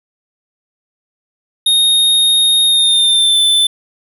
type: tone with pitch glide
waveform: square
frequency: 3713 to 3527 Hz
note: A#7 to A7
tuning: -8 to +3 cents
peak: -9 dBFS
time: 1.66-3.67 s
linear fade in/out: 5 ms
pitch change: -89 cents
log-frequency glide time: 2.65-3.39 s
effects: none